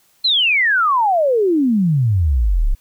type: exponential sweep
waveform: sine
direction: down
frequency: 4229 to 30.21 Hz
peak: -12 dBFS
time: 0.24-2.75 s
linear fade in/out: 10 ms
effects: white hiss -57 dBFS RMS until 2.8 s